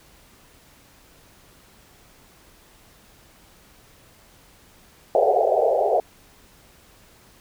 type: band-pass noise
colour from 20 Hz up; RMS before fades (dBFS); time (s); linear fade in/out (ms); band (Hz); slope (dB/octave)
white; -19; 5.15-6; 2; 400 to 780; 96
effects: pink hiss -53 dBFS RMS until 7.4 s